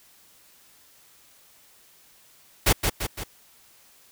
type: noise with echo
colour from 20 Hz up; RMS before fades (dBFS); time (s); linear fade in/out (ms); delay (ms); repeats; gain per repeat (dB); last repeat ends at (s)
pink; -18; 2.66-2.73; 10; 170; 3; -5; 3.24
effects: white hiss -56 dBFS RMS until 4.11 s